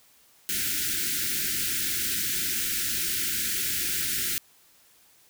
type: band-stop noise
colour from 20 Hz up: white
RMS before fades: -28 dBFS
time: 0.49-4.38 s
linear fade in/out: 0 ms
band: 400 to 1400 Hz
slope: 96 dB/octave
effects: white hiss -59 dBFS RMS until 5.29 s